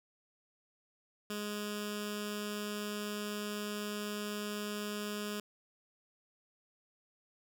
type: tone with notch filter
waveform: 10% pulse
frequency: 208 Hz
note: G#3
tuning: 3 cents sharp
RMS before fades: -39 dBFS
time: 1.3-5.4 s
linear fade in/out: 2 ms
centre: 800 Hz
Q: 0.83
effects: none